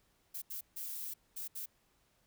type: noise bursts at uneven times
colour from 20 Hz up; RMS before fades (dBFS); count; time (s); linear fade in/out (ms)
violet; -42; 5; 0.34-0.42 / 0.5-0.61 / 0.76-1.14 / 1.36-1.48 / 1.55-1.66; 10
effects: pink hiss -73 dBFS RMS until 2.26 s